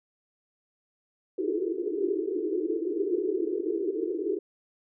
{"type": "band-pass noise", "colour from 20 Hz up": "pink", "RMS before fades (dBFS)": -29, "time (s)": [1.38, 4.39], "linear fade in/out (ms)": 5, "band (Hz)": [320, 430], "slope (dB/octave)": 96, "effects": []}